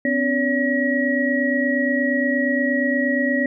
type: tone cluster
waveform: sine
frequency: 255 / 283.5 / 569 / 1910 Hz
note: C4 / C#4 / C#5 / A#6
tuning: -44 / +39 / +45 / +42 cents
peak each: -21 / -26 / -24 / -22 dBFS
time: 0.05-3.46 s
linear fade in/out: 2 ms
effects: none